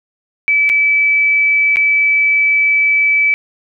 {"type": "tone with dropouts", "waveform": "sine", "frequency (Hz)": 2303, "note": "D7", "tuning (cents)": -34, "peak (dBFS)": -9, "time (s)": [0.48, 3.34], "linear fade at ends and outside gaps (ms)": 0, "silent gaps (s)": [[0.692, 0.698], [1.759, 1.769]], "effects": []}